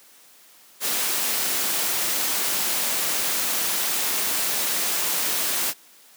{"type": "noise", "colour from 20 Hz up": "white", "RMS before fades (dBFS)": -24, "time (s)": [0.8, 5.74], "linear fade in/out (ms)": 50, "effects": ["white hiss -52 dBFS RMS until 6.16 s", "high-pass 200 Hz 12 dB/octave"]}